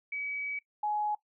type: tone pair in turn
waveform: sine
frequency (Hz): 2277 / 840.2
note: C#7 / G#5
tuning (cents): +46 / +20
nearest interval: octave + perfect fourth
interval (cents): 1726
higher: first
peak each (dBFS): -33 / -28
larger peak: second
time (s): 0.12-0.59 / 0.83-1.15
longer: first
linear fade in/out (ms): 5
effects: noise-tail reverb RT60 0.1 s tail -18 dB re dry